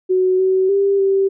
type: tone with pitch steps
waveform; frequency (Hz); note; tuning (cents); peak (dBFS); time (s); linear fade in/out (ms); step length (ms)
sine; 371 / 377.1 / 396.4 / 389.5; F#4 / F#4 / G4 / G4; +5 / +33 / +19 / -11; -12; 0.09-1.29; 20; 300
effects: none